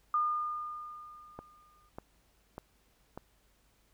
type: tone with exponential decay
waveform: sine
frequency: 1215 Hz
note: D#6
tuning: 42 cents flat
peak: -25 dBFS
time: 0.14-1.89 s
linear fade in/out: 2 ms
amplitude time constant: 380 ms
type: click train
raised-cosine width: 1 ms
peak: -27 dBFS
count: 4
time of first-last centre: 1.39-3.176 s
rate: 1.68 Hz
effects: added 50 Hz sine -70 dBFS peak until 3.93 s + pink hiss -70 dBFS RMS until 3.93 s